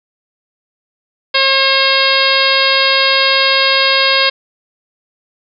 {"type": "harmonic tone", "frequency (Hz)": 539, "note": "C#5", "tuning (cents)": -49, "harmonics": [1, 2, 3, 4, 5, 6, 7, 8, 9], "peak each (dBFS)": [-18, -18, -18, -18, -18, -18, -18, -18, -18], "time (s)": [1.34, 4.3], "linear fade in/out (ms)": 10, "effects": []}